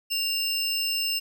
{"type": "tone pair together", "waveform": "square", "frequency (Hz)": [2795, 5276], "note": ["F7", "E8"], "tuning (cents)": [1, 1], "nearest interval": "major seventh", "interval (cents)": 1100, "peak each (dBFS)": -28, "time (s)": [0.1, 1.2], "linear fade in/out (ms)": 20, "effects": []}